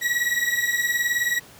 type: beating tone pair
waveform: 40% pulse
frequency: 1911 / 1930 Hz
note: A#6 / B6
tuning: +43 / -40 cents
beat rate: 19 Hz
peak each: -23 dBFS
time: 0.01-1.4 s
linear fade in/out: 20 ms
effects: pink hiss -47 dBFS RMS until 1.59 s + high-pass 80 Hz 12 dB/octave